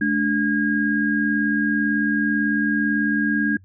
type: tone cluster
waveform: sine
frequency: 214.2 / 292.3 / 1630 Hz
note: A3 / D4 / G#6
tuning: -46 / -8 / -33 cents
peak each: -22 dBFS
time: 0.01-3.57 s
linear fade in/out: 5 ms
effects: noise-tail reverb RT60 0.1 s tail -26 dB re dry + added 94 Hz sine -46 dBFS peak until 3.64 s